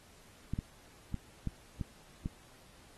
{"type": "clicks", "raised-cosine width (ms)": 5, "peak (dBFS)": -22, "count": 6, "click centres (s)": [0.536, 0.589, 1.143, 1.473, 1.812, 2.259], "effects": ["pink hiss -60 dBFS RMS until 2.97 s", "AAC 32 kbps"]}